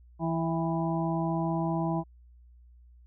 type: harmonic tone with a mistuned harmonic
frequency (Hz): 164.9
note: E3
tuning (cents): +1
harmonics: 1 / 2 / 4 / 5 / 6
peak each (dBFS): -29 / -32 / -35 / -36 / -37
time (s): 0.19-2.04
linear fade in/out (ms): 50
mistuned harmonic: 5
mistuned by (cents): -27
effects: added 60 Hz sine -52 dBFS peak until 3.06 s

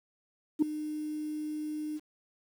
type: tone with ADSR envelope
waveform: sine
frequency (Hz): 304.3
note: D#4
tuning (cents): -38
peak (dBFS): -17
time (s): 0.59-2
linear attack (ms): 33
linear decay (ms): 4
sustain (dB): -16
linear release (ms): 37
effects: tanh soft clip ceiling -17 dBFS + 9-bit

